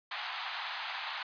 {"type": "band-pass noise", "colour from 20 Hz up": "pink", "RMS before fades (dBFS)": -39, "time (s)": [0.11, 1.23], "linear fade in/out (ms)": 5, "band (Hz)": [770, 4400], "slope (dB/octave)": 48, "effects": ["resampled to 11025 Hz"]}